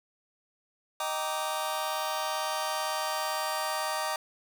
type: chord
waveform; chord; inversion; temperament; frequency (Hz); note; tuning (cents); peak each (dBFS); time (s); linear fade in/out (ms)
sawtooth; Eb major seventh; none; just; 622.3 / 777.8 / 933.4 / 1166.7; Eb5 / G5 / Bb5 / D6; 0 / -14 / +2 / -12; -31 / -32 / -31 / -31; 1-4.16; 2
effects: none